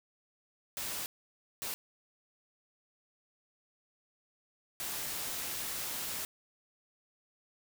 white noise bursts at uneven times, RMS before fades -38 dBFS, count 3, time 0.77-1.06 / 1.62-1.74 / 4.8-6.25 s, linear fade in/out 0 ms, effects none

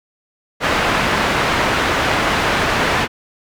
white low-pass noise, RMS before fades -17 dBFS, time 0.6-3.08 s, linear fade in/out 50 ms, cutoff 1900 Hz, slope 12 dB/octave, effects none

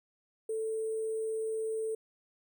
sine tone with sample-and-hold, 441.9 Hz, A4, 7 cents sharp, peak -31 dBFS, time 0.49-1.95 s, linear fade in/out 5 ms, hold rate 8820 Hz, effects none

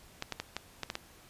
clicks, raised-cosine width 0.2 ms, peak -17 dBFS, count 7, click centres 0.224 / 0.323 / 0.4 / 0.566 / 0.833 / 0.901 / 0.954 s, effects pink hiss -57 dBFS RMS until 1.29 s + resampled to 32000 Hz

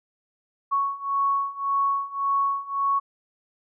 sine beating tone pair, 1108.7 / 1110.5 Hz, C#6 / C#6, 0 / +3 cents, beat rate 1.8 Hz, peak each -26 / -24 dBFS, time 0.71-3 s, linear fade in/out 20 ms, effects none

